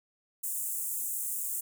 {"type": "high-pass noise", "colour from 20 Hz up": "pink", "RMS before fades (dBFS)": -34, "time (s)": [0.43, 1.61], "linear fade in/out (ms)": 10, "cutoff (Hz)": 7500, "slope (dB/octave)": 48, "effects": []}